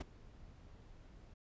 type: noise with ADSR envelope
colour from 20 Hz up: brown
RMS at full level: -34 dBFS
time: 0-1.34 s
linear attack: 11 ms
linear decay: 14 ms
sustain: -23 dB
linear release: 6 ms
effects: resampled to 16000 Hz